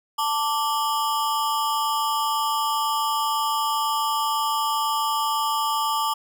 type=ring-modulated tone; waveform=square; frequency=1027 Hz; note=C6; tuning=33 cents flat; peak=-19 dBFS; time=0.18-6.14 s; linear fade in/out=10 ms; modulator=140 Hz; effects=none